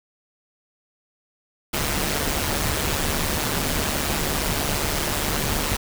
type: noise with amplitude modulation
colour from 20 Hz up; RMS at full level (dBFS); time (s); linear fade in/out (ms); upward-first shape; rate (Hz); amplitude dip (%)
pink; -21; 1.73-5.77; 10; sine; 147; 65
effects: none